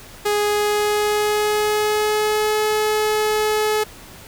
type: tone with pitch glide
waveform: sawtooth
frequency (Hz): 415.3 to 427.7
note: G#4 to A4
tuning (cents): 0 to -49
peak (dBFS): -13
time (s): 0.25-3.84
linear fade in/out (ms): 10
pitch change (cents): +51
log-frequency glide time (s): 0.39-2.62
effects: pink hiss -41 dBFS RMS until 4.27 s